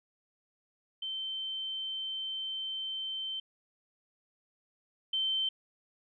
sine tone pair in turn, 3100 / 3100 Hz, G7 / G7, -20 / -20 cents, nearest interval unison, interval 0 cents, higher neither, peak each -34 / -28 dBFS, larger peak second, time 1.02-3.4 / 5.13-5.49 s, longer first, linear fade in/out 5 ms, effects none

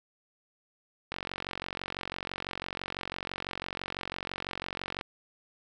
click train, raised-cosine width 0.3 ms, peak -18 dBFS, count 180, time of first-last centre 1.12-5.011 s, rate 46 Hz, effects none

